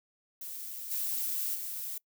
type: noise with level steps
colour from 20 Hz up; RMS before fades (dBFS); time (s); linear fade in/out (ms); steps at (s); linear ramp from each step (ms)
violet; -41 / -33 / -38; 0.41-1.98; 5; 0.9 / 1.54; 20
effects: noise-tail reverb RT60 0.1 s tail -24 dB re dry